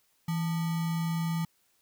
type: tone with sample-and-hold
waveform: sine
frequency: 165 Hz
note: E3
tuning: 2 cents sharp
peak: -27 dBFS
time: 0.28-1.45 s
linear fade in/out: 5 ms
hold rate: 1050 Hz
effects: white hiss -70 dBFS RMS until 1.81 s